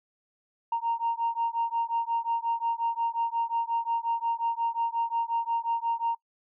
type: beating tone pair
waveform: sine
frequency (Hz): 924 / 929.6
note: A#5 / A#5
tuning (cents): -16 / -5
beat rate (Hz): 5.6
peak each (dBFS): -28 / -28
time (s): 0.72-6.15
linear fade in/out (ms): 5
effects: noise-tail reverb RT60 0.1 s tail -24 dB re dry + tanh soft clip ceiling -20 dBFS